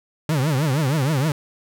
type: tone with vibrato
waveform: 40% pulse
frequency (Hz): 143.6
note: D3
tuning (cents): -39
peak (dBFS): -17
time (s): 0.29-1.32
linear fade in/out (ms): 2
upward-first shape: triangle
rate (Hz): 6.4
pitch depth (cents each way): 260
effects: none